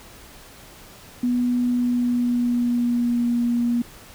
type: tone with pitch glide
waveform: sine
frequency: 245.2 to 238.5 Hz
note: B3 to A#3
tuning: -12 to +40 cents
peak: -18 dBFS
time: 1.23-3.82 s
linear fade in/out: 5 ms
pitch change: -48 cents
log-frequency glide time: 1.67-3.35 s
effects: pink hiss -45 dBFS RMS until 4.14 s